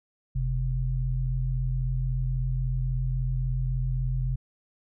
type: tone pair together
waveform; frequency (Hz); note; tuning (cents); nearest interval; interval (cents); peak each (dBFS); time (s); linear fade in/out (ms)
sine; 45.41 / 129.1; F#1 / C3; -32 / -23; octave + tritone; 1809; -27; 0.35-4.36; 10
effects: none